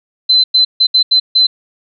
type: tone bursts at uneven times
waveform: sine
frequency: 4055 Hz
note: B7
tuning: 45 cents sharp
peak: -6 dBFS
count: 6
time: 0.29-0.44 / 0.54-0.65 / 0.8-0.87 / 0.94-1.03 / 1.11-1.2 / 1.35-1.47 s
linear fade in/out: 10 ms
effects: none